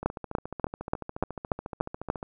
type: two click trains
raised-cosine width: 1 ms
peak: -10 / -21 dBFS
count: 8 / 32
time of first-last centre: 0.06-2.101 / 0.03-2.229 s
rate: 3.43 / 14.1 Hz
effects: none